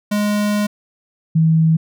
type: tone pair in turn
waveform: square / sine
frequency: 207.7 / 160.98 Hz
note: G#3 / E3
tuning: 0 / -41 cents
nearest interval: major third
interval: 441 cents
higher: first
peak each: -16 / -10 dBFS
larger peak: second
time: 0.11-0.67 / 1.35-1.77 s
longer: first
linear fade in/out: 10 ms
effects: none